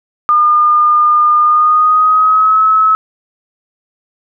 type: tone with pitch glide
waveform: sine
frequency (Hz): 1212 to 1291.5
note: D#6 to E6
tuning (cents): -46 to -36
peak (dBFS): -6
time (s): 0.29-2.95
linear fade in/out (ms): 0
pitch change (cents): +110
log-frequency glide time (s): 1.4-2.61
effects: none